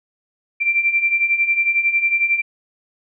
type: beating tone pair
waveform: sine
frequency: 2349 / 2360 Hz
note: D7 / D7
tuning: 0 / +8 cents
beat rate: 11 Hz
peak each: -21 / -16 dBFS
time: 0.6-2.42 s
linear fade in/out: 20 ms
effects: none